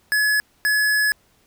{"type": "tone pair in turn", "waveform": "square", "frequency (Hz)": [1700, 1700], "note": ["G#6", "G#6"], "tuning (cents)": [40, 40], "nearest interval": "unison", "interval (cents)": 0, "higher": "neither", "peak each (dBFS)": -17, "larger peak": "neither", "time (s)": [[0.12, 0.4], [0.65, 1.12]], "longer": "second", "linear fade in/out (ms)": 0, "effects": ["pink hiss -60 dBFS RMS until 1.46 s"]}